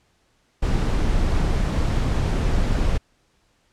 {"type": "noise", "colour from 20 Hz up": "brown", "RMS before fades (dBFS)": -20, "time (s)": [0.62, 2.98], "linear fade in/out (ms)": 10, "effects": ["pink hiss -64 dBFS RMS until 3.72 s", "low-pass 8000 Hz 12 dB/octave"]}